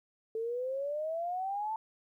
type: exponential sweep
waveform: sine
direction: up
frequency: 440 to 894 Hz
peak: -32 dBFS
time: 0.35-1.76 s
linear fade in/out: 2 ms
effects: 12-bit